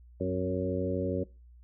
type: harmonic tone with a mistuned harmonic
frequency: 92.5 Hz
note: F#2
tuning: in tune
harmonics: 1 / 2 / 3 / 4 / 5 / 6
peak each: -35 / -35 / -35 / -35 / -35 / -35 dBFS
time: 0.2-1.24 s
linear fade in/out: 10 ms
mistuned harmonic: 3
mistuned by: -33 cents
effects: noise-tail reverb RT60 0.3 s tail -22 dB re dry + added 60 Hz sine -51 dBFS peak until 1.63 s